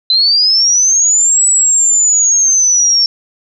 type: linear two-way sweep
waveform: sine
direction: up then down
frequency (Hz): 4006 to 7902 to 5420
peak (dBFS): -7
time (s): 0.1-3.06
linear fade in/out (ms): 2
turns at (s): 1.47
effects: none